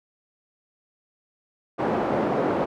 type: band-pass noise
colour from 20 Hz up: pink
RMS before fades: -24 dBFS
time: 1.78-2.66 s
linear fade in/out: 20 ms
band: 280 to 790 Hz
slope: 12 dB/octave
effects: none